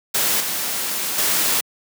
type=noise with level steps; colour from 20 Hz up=white; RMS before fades=-19 / -24 / -19 dBFS; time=0.14-1.61 s; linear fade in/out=10 ms; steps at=0.4 / 1.18 s; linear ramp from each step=5 ms; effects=high-pass 150 Hz 12 dB/octave